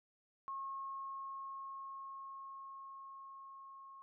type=tone with level ramp; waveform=sine; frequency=1085 Hz; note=C#6; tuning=37 cents flat; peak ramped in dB=-40 to -52 dBFS; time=0.48-4.02 s; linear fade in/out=0 ms; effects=none